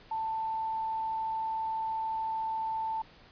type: tone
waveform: sine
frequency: 887 Hz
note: A5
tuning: 14 cents sharp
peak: -30 dBFS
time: 0.11-3.02 s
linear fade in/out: 5 ms
effects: pink hiss -56 dBFS RMS until 3.31 s + resampled to 11025 Hz